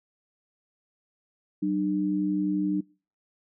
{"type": "tone pair together", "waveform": "sine", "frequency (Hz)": [190, 301.6], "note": ["F#3", "D4"], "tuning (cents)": [46, 46], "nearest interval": "minor sixth", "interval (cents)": 800, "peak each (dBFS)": [-28, -25], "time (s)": [1.62, 2.81], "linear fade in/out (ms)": 10, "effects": ["noise-tail reverb RT60 0.4 s tail -26 dB re dry"]}